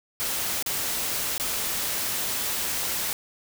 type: noise with dropouts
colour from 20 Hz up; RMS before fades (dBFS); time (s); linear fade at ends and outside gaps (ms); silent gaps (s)
white; -28; 0.2-3.13; 0; 0.626-0.662 / 1.379-1.398
effects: none